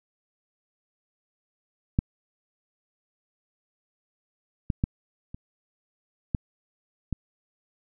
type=clicks; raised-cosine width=5 ms; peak=-8 / -12 / -10 / -25 / -12 / -15 dBFS; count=6; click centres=1.989 / 4.702 / 4.839 / 5.345 / 6.348 / 7.127 s; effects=none